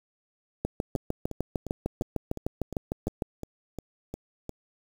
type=two click trains; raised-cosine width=2 ms; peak=-22 / -14 dBFS; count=11 / 18; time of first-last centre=0.96-4.494 / 0.65-3.222 s; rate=2.83 / 6.61 Hz; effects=7-bit